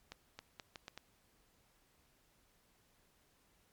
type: accelerating click train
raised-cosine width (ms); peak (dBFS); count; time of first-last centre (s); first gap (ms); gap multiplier
0.2; -29; 6; 0.12-0.976; 270; 0.77
effects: pink hiss -72 dBFS RMS until 3.72 s + MP3 96 kbps